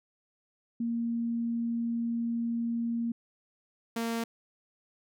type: tone pair in turn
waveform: sine / sawtooth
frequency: 233.1 / 229.9 Hz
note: A#3 / A#3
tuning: 0 / -24 cents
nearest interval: unison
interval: 24 cents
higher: first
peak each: -28 / -26 dBFS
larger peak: second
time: 0.8-3.12 / 3.96-4.24 s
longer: first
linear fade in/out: 5 ms
effects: none